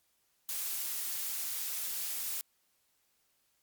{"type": "noise", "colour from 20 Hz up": "blue", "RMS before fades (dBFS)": -36, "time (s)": [0.49, 2.41], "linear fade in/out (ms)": 0, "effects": ["white hiss -74 dBFS RMS until 3.62 s", "MP3 96 kbps"]}